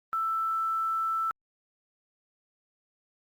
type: tone with quantisation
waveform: sine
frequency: 1325 Hz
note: E6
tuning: 9 cents sharp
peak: -26 dBFS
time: 0.13-1.31 s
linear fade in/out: 0 ms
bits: 9
effects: Opus 48 kbps